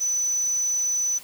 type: tone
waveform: sine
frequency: 5990 Hz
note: F#8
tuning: 20 cents sharp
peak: -19 dBFS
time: 0-1.19 s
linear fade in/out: 20 ms
effects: tanh soft clip ceiling -20 dBFS + white hiss -45 dBFS RMS until 1.23 s